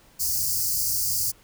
white band-stop noise, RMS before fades -25 dBFS, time 0.19-1.32 s, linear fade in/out 20 ms, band 150 to 4500 Hz, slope 96 dB/octave, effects pink hiss -56 dBFS RMS until 1.43 s

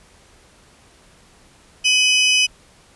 30% pulse tone pair together, 2526 / 2988 Hz, D#7 / F#7, +26 / +16 cents, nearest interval minor third, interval 290 cents, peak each -13 dBFS, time 1.84-2.47 s, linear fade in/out 20 ms, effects pink hiss -51 dBFS RMS until 2.95 s + resampled to 24000 Hz

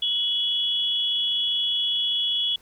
sine tone pair together, 2964 / 3361 Hz, F#7 / G#7, +2 / +20 cents, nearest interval major second, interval 218 cents, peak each -29 / -22 dBFS, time 0.02-2.56 s, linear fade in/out 5 ms, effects pink hiss -57 dBFS RMS until 2.61 s

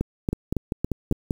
two click trains, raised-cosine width 3 ms, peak -10 / -11 dBFS, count 5 / 6, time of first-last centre 0.01-1.124 / 0.33-1.308 s, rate 3.59 / 5.11 Hz, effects 7-bit

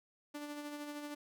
sawtooth tone with tremolo, 293.7 Hz, D4, in tune, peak -37 dBFS, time 0.34-1.15 s, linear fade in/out 10 ms, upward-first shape sine, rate 13 Hz, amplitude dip 40%, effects none

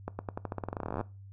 accelerating click train, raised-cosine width 1 ms, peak -20 dBFS, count 24, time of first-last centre 0.08-1.011 s, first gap 110 ms, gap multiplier 0.89, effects noise-tail reverb RT60 0.3 s tail -20 dB re dry + added 98 Hz sine -46 dBFS peak until 1.32 s

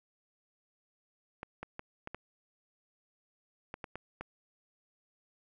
clicks, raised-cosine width 0.5 ms, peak -25 dBFS, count 9, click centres 1.431 / 1.63 / 1.794 / 2.074 / 2.146 / 3.741 / 3.842 / 3.956 / 4.21 s, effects none

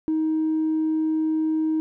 triangle tone with tanh clipping, 314.9 Hz, D#4, 21 cents sharp, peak -20 dBFS, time 0.08-1.8 s, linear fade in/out 0 ms, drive 5 dB, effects none

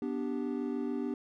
triangle chord, G major, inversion first, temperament equal, 246.9 / 293.7 / 392 Hz, B3 / D4 / G4, 0 / 0 / 0 cents, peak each -33 / -34 / -36 dBFS, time 0.02-1.14 s, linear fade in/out 2 ms, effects none

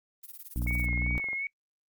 violet noise with tremolo, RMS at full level -42 dBFS, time 0.23-0.86 s, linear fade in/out 10 ms, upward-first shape sine, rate 18 Hz, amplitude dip 90%
harmonic tone, 59.8 Hz, A#1, 45 cents sharp, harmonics 1 / 2 / 3 / 4 / 5, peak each -29 / -35 / -39 / -41 / -43 dBFS, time 0.56-1.18 s, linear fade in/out 0 ms
click train, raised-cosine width 1 ms, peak -32 dBFS, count 17, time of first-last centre 0.62-1.331 s, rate 22.5 Hz
sine tone with vibrato, 2200 Hz, C#7, 14 cents flat, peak -30 dBFS, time 0.67-1.47 s, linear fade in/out 2 ms, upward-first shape sine, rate 2.7 Hz, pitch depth 40 cents each way
effects noise-tail reverb RT60 0.1 s tail -23 dB re dry + Opus 32 kbps

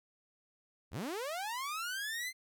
sawtooth linear sweep, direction up, 49.86 to 2093 Hz, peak -33 dBFS, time 0.91-2.33 s, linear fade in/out 50 ms, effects none

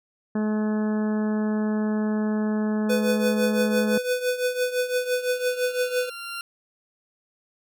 harmonic tone, 213.8 Hz, A3, 49 cents flat, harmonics 1 / 2 / 3 / 4 / 5 / 6 / 7 / 8, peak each -22 / -31 / -36 / -40 / -43 / -45 / -45 / -43 dBFS, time 0.35-3.98 s, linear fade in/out 5 ms
square tone with tremolo, 498.7 Hz, B4, 17 cents sharp, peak -20 dBFS, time 2.89-6.1 s, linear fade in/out 10 ms, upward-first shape triangle, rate 5.9 Hz, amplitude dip 80%
20% pulse tone with exponential growth, 1383 Hz, F6, 17 cents flat, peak -25 dBFS, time 4.43-6.41 s, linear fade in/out 1 ms, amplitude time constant 430 ms
effects none

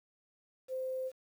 sine tone with quantisation, 519 Hz, C5, 14 cents flat, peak -34 dBFS, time 0.68-1.12 s, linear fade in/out 50 ms, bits 10, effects none

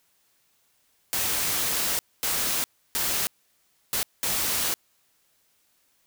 white noise bursts at uneven times, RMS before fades -26 dBFS, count 5, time 1.13-1.99 / 2.23-2.64 / 2.95-3.27 / 3.93-4.03 / 4.23-4.74 s, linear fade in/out 0 ms, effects white hiss -67 dBFS RMS until 6.06 s

